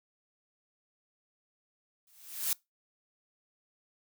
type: noise with exponential growth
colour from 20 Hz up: blue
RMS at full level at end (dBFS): -27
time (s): 2.07-2.53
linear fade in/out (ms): 2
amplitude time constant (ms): 100
effects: noise-tail reverb RT60 0.2 s tail -24 dB re dry